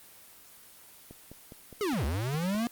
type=click train; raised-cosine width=2 ms; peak=-32 dBFS; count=8; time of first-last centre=1.11-2.55 s; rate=4.86 Hz
type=linear two-way sweep; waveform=square; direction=down then up; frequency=440 to 65.41 to 241.6 Hz; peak=-28 dBFS; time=1.81-2.67 s; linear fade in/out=0 ms; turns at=2.05 s
effects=white hiss -53 dBFS RMS until 2.71 s + Opus 24 kbps